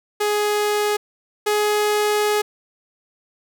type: tone pair in turn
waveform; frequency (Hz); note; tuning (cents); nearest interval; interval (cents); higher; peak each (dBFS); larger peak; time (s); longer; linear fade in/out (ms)
sawtooth; 417.3 / 419.3; G#4 / G#4; +8 / +17; unison; 9; second; -14 / -13; second; 0.2-0.97 / 1.46-2.42; second; 10
effects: none